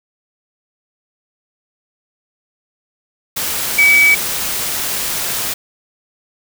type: tone in noise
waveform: sine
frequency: 2283 Hz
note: D7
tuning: 50 cents flat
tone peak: -7 dBFS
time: 3.78-4.15 s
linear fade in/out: 10 ms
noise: white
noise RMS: -20 dBFS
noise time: 3.36-5.54 s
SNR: +10 dB
effects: none